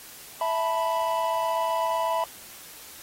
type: chord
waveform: triangle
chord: E suspended fourth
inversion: none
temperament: equal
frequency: 659.3 / 880 / 987.8 Hz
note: E5 / A5 / B5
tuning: 0 / 0 / 0 cents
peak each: -26 / -29 / -24 dBFS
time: 0.41-2.24 s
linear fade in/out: 2 ms
effects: white hiss -45 dBFS RMS until 3.02 s + AAC 48 kbps